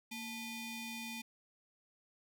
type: ring-modulated tone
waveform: sawtooth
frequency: 1108.7 Hz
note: C#6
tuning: in tune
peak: -35 dBFS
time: 0.11-1.22 s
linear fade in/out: 10 ms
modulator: 1340 Hz
effects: none